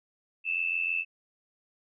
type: tone with amplitude modulation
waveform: sine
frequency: 2637 Hz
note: E7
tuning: in tune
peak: -23 dBFS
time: 0.44-1.05 s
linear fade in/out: 50 ms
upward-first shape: sine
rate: 86.5 Hz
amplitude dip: 80%
effects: none